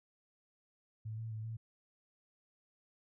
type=tone with pitch steps; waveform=sine; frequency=109.5 / 112.7 / 109.3 / 112.5 Hz; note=A2 / A2 / A2 / A2; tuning=-8 / +42 / -11 / +39 cents; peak=-39 dBFS; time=1.05-1.57 s; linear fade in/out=10 ms; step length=130 ms; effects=none